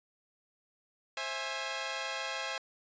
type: chord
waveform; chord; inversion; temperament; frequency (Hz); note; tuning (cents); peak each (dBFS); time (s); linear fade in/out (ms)
10% pulse; C augmented; none; equal with one note detuned; 531.5 / 659.3 / 830.6; C5 / E5 / G#5; +27 / 0 / 0; -31; 1.17-2.58; 2
effects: resampled to 16000 Hz